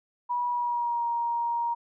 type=tone with pitch glide; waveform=sine; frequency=971 to 940.6 Hz; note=B5 to A#5; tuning=-30 to +15 cents; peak=-25 dBFS; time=0.29-1.75 s; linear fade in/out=20 ms; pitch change=-55 cents; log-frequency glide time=0.48-1.06 s; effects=none